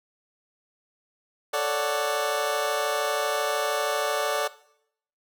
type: chord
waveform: 25% pulse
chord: D major seventh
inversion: second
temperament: equal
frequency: 440 / 554.4 / 587.3 / 740 Hz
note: A4 / C#5 / D5 / F#5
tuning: 0 / 0 / 0 / 0 cents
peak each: -27 / -29 / -23 / -28 dBFS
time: 1.53-4.48 s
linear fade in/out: 10 ms
effects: noise-tail reverb RT60 0.7 s tail -18 dB re dry